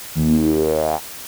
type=tone with band-pass filter sweep; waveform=sawtooth; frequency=77.78 Hz; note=D#2; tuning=in tune; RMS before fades=-17 dBFS; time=0.15-1 s; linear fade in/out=50 ms; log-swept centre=170 to 820 Hz; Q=6.5; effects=white hiss -34 dBFS RMS until 1.27 s